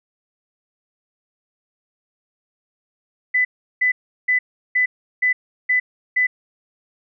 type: tone bursts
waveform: sine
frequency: 2000 Hz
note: B6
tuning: 21 cents sharp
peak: -14 dBFS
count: 7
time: 3.34-6.27 s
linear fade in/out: 10 ms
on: 110 ms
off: 360 ms
effects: none